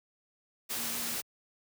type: tone in noise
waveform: sine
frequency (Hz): 233.1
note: A#3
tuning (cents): 0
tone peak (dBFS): -46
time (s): 0.76-1.16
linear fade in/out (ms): 20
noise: white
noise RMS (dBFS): -35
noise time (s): 0.69-1.22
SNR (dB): -14
effects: high-pass 80 Hz 12 dB/octave